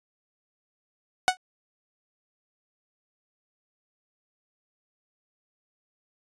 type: tone with exponential decay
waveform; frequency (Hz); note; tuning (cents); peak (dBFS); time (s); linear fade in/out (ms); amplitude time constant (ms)
sawtooth; 740; F#5; 0; -10; 1.28-1.37; 0; 18
effects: resampled to 22050 Hz